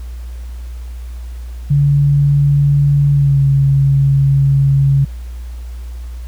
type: tone with pitch glide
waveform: sine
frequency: 142.7 to 138.08 Hz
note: D3 to C#3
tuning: -49 to -6 cents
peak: -8 dBFS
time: 1.7-5.05 s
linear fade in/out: 10 ms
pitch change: -57 cents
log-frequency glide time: 3.11-3.42 s
effects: added 60 Hz sine -24 dBFS peak until 6.27 s + pink hiss -46 dBFS RMS until 6.27 s